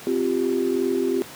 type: chord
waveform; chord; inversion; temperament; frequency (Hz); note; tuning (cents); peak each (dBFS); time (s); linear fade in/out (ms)
sine; C suspended fourth; none; equal; 261.6 / 349.2 / 392; C4 / F4 / G4; 0 / 0 / 0; -25 / -24 / -23; 0.07-1.22; 0
effects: pink hiss -40 dBFS RMS until 1.35 s + high-pass 150 Hz 12 dB/octave